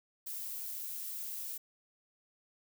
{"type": "noise", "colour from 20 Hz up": "violet", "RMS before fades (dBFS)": -41, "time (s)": [0.26, 1.58], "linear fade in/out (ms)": 10, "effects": []}